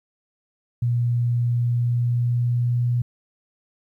sine tone with pitch glide, 120 to 121.39 Hz, B2 to B2, -49 to -29 cents, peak -18 dBFS, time 0.82-3.02 s, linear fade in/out 5 ms, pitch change +20 cents, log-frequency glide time 1.49-2.9 s, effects 10-bit

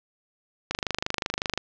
click train, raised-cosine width 0.2 ms, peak -8 dBFS, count 23, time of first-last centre 0.71-1.576 s, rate 25.4 Hz, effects low-pass 6000 Hz 12 dB/octave + 8-bit

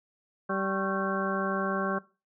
harmonic tone with a mistuned harmonic, 194 Hz, G3, 18 cents flat, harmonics 1 / 2 / 3 / 4 / 6 / 7 / 8, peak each -33 / -34 / -34 / -38 / -34 / -37 / -36 dBFS, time 0.49-1.99 s, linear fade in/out 10 ms, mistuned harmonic 6, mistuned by -99 cents, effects noise-tail reverb RT60 0.3 s tail -19 dB re dry

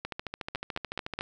two click trains, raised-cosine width 0.3 ms, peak -16 / -18 dBFS, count 4 / 17, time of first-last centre 0.55-1.19 / 0.05-1.209 s, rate 4.69 / 13.8 Hz, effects none

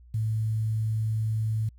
sine tone with quantisation, 110 Hz, A2, in tune, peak -24 dBFS, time 0.14-1.69 s, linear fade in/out 5 ms, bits 9, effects added 60 Hz sine -49 dBFS peak until 1.78 s

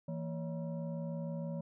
sine tone with frequency modulation, 164.81 Hz, E3, in tune, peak -36 dBFS, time 0.08-1.61 s, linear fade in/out 5 ms, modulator 396 Hz, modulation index 0.88, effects none

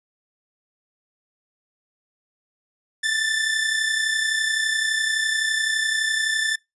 sawtooth tone pair together, 1760 / 1791.8 Hz, A6 / A6, 0 / +31 cents, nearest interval unison, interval 31 cents, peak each -18 / -23 dBFS, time 3.03-6.56 s, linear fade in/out 10 ms, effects noise-tail reverb RT60 0.2 s tail -25 dB re dry + resampled to 24000 Hz

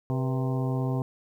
harmonic tone with a mistuned harmonic, 130.81 Hz, C3, in tune, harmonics 1 / 2 / 3 / 4 / 5 / 6 / 7 / 8, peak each -26 / -32 / -36 / -38 / -40 / -42 / -43 / -44 dBFS, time 0.1-1.02 s, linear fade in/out 0 ms, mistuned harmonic 4, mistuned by -110 cents, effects 10-bit

